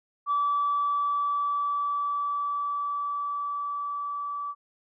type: tone with level ramp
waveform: sine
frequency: 1154 Hz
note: D6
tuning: 31 cents flat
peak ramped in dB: -21 to -30 dBFS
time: 0.26-4.55 s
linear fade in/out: 50 ms
effects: tanh soft clip ceiling -18 dBFS